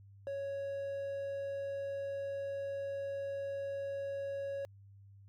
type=tone; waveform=triangle; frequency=554.4 Hz; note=C#5; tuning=in tune; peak=-34 dBFS; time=0.27-4.65 s; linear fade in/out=0 ms; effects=added 99 Hz sine -54 dBFS peak until 5.28 s + MP3 96 kbps